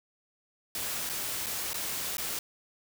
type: noise with dropouts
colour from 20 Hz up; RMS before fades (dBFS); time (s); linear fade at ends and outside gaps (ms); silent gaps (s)
white; -34; 0.75-2.39; 2; 1.092-1.096 / 1.462-1.466 / 1.733-1.742 / 2.17-2.181
effects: none